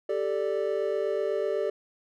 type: chord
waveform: triangle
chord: G suspended second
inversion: none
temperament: equal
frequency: 392 / 440 / 587.3 Hz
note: G4 / A4 / D5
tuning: 0 / 0 / 0 cents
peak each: -28 dBFS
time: 0.09-1.7 s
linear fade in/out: 5 ms
effects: none